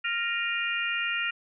harmonic tone with a mistuned harmonic, 466.2 Hz, A#4, in tune, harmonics 3 / 4 / 5 / 6, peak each -32 / -32 / -32 / -32 dBFS, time 0.04-1.31 s, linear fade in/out 10 ms, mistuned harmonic 5, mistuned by +70 cents, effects none

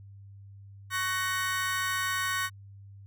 35% pulse chord, F# major, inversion second, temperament equal with one note detuned, 1108.7 / 1502.4 / 1864.7 Hz, C#6 / F#6 / A#6, 0 / +26 / 0 cents, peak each -31 dBFS, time 0.9-2.5 s, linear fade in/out 50 ms, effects added 99 Hz sine -46 dBFS peak until 3.06 s

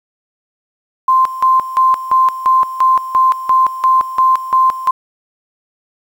sine tone with tremolo, 1043 Hz, C6, 6 cents flat, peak -7 dBFS, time 1.08-4.91 s, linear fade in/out 5 ms, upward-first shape square, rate 2.9 Hz, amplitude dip 80%, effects 7-bit

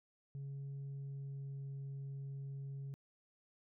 sine tone with pitch glide, 138.59 to 137.63 Hz, C#3 to C#3, 0 to -12 cents, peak -40 dBFS, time 0.35-2.94 s, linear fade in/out 0 ms, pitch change -12 cents, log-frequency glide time 0.82-1.68 s, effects tanh soft clip ceiling -41 dBFS

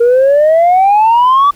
sine exponential sweep, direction up, 465.2 to 1170 Hz, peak -3 dBFS, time 0-1.51 s, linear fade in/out 10 ms, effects tanh soft clip ceiling -3 dBFS + pink hiss -43 dBFS RMS until 1.55 s

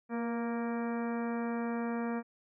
harmonic tone with a mistuned harmonic, 233.1 Hz, A#3, in tune, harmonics 1 / 2 / 3 / 4 / 5 / 6 / 7 / 8 / 10, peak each -33 / -39 / -43 / -45 / -47 / -49 / -50 / -51 / -53 dBFS, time 0.09-2.23 s, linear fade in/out 50 ms, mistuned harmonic 2, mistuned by +24 cents, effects none

